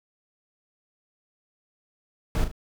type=noise with echo; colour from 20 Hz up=brown; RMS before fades=-23 dBFS; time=2.35-2.44 s; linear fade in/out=0 ms; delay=37 ms; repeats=2; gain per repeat=-8 dB; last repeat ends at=2.514 s; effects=none